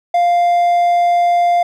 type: tone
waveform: triangle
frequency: 698.5 Hz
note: F5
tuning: in tune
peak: -8 dBFS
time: 0.14-1.63 s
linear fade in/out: 5 ms
effects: none